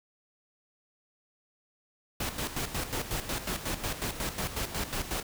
pink noise with tremolo, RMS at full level -32 dBFS, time 2.2-5.23 s, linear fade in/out 5 ms, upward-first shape square, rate 5.5 Hz, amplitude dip 65%, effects none

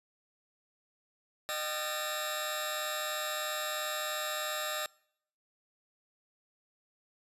20% pulse tone cluster, 611 / 770 / 1356 / 1750 / 3791 Hz, D#5 / G5 / E6 / A6 / A#7, -32 / -31 / +49 / -10 / +28 cents, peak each -32 / -39 / -38 / -37 / -33 dBFS, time 1.49-4.86 s, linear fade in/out 0 ms, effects noise-tail reverb RT60 0.7 s tail -25 dB re dry + resampled to 32000 Hz

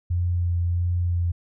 sine tone with vibrato, 87.31 Hz, F2, in tune, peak -20 dBFS, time 0.1-1.32 s, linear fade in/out 10 ms, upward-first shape sine, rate 1.5 Hz, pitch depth 15 cents each way, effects none

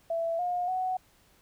sine tone with pitch steps, 665 / 714 / 743 Hz, E5 / F5 / F#5, +15 / +38 / +7 cents, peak -27 dBFS, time 0.1-0.97 s, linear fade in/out 5 ms, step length 290 ms, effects pink hiss -63 dBFS RMS until 1.41 s

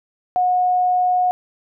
sine tone, 727 Hz, F#5, 31 cents flat, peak -14 dBFS, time 0.36-1.31 s, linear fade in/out 0 ms, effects none

